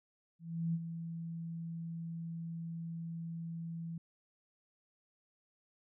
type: tone with ADSR envelope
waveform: sine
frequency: 166.1 Hz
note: E3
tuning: 13 cents sharp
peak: -30 dBFS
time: 0.39-3.98 s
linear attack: 350 ms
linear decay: 45 ms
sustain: -9 dB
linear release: 4 ms
effects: none